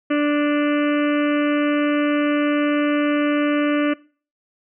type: harmonic tone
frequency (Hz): 293.7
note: D4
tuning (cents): 0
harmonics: 1 / 2 / 4 / 5 / 6 / 7 / 8 / 9 / 10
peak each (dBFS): -17 / -23 / -29 / -31 / -33 / -34 / -35 / -36 / -37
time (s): 0.1-3.94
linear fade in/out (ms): 10
effects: noise-tail reverb RT60 0.4 s tail -22 dB re dry